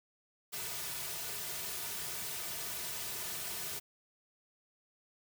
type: noise with comb filter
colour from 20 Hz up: white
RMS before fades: -40 dBFS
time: 0.52-3.8 s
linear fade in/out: 20 ms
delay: 3.7 ms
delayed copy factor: -0.9
effects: none